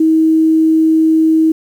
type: tone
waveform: sine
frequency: 319 Hz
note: D#4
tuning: 43 cents sharp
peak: -7 dBFS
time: 0-1.52 s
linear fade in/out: 5 ms
effects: 7-bit